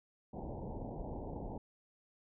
pink low-pass noise, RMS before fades -43 dBFS, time 0.33-1.58 s, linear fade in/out 5 ms, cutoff 920 Hz, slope 96 dB/octave, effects none

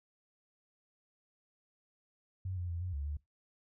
sine tone with pitch steps, 93.4 / 88.5 / 85.1 / 90.6 / 71 / 73.6 Hz, F#2 / F2 / F2 / F#2 / C#2 / D2, +17 / +23 / -44 / -36 / +42 / +4 cents, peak -35 dBFS, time 2.45-3.17 s, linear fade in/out 5 ms, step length 120 ms, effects noise-tail reverb RT60 0.2 s tail -23 dB re dry

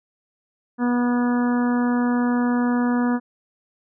harmonic tone, 243.4 Hz, B3, 25 cents flat, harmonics 1 / 2 / 3 / 4 / 5 / 6 / 7, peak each -18 / -30 / -32 / -31 / -34 / -35 / -36 dBFS, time 0.78-3.2 s, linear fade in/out 50 ms, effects none

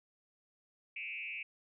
sine tone with frequency modulation, 2455 Hz, D#7, 24 cents flat, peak -39 dBFS, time 0.96-1.43 s, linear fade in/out 5 ms, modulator 167 Hz, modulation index 1.5, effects none

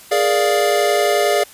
square chord, Bb dominant seventh, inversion third, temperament equal, 415.3 / 466.2 / 587.3 / 698.5 Hz, Ab4 / Bb4 / D5 / F5, 0 / 0 / 0 / 0 cents, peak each -19 / -25 / -19 / -20 dBFS, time 0.11-1.44 s, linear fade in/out 10 ms, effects white hiss -42 dBFS RMS until 1.53 s + resampled to 32000 Hz

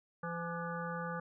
harmonic tone with a mistuned harmonic, 170 Hz, F3, 46 cents flat, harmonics 1 / 3 / 5 / 7 / 9 / 10, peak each -41 / -43 / -46 / -43 / -45 / -51 dBFS, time 0.23-1.2 s, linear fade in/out 5 ms, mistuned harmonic 9, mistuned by -64 cents, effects none

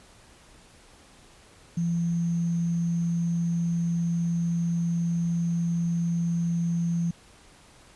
sine tone with sample-and-hold, 170 Hz, F3, 46 cents flat, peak -23 dBFS, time 1.77-7.11 s, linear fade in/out 5 ms, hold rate 6300 Hz, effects pink hiss -54 dBFS RMS until 7.95 s + resampled to 24000 Hz

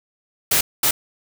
white noise bursts at uneven times, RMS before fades -17 dBFS, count 2, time 0.51-0.61 / 0.83-0.91 s, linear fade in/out 5 ms, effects none

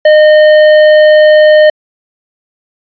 sine tone with tanh clipping, 612 Hz, D#5, 29 cents flat, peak -3 dBFS, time 0.05-1.7 s, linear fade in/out 5 ms, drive 12 dB, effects resampled to 11025 Hz

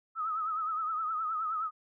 sine tone with vibrato, 1280 Hz, D#6, 49 cents sharp, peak -30 dBFS, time 0.15-1.71 s, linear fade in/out 50 ms, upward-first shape triangle, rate 9.6 Hz, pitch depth 85 cents each way, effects none

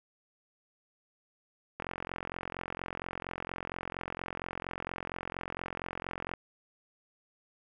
click train, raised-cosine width 0.5 ms, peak -21 dBFS, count 202, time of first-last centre 1.8-6.337 s, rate 44.3 Hz, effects none

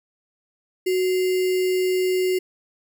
sine tone with sample-and-hold, 370 Hz, F#4, in tune, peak -18 dBFS, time 0.86-2.39 s, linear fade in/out 10 ms, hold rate 2450 Hz, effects none

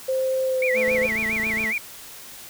sine tone with pitch glide, 523.3 to 511.1 Hz, C5 to C5, 0 to -41 cents, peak -20 dBFS, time 0.08-1.07 s, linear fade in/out 10 ms, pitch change -41 cents, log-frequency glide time 0.45-0.7 s
sine tone with vibrato, 2169 Hz, C#7, 38 cents flat, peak -22 dBFS, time 0.62-1.78 s, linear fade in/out 2 ms, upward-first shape sine, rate 7.3 Hz, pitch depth 210 cents each way
sawtooth tone, 220 Hz, A3, in tune, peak -26 dBFS, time 0.73-1.74 s, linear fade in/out 50 ms
click train, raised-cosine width 3 ms, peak -26 dBFS, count 23, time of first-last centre 0.88-1.641 s, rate 28.9 Hz
effects white hiss -41 dBFS RMS until 2.49 s

